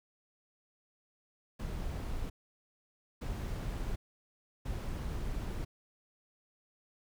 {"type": "noise bursts at uneven times", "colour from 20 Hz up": "brown", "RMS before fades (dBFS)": -37, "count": 3, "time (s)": [[1.59, 2.3], [3.21, 3.96], [4.65, 5.65]], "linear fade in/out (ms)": 10, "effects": []}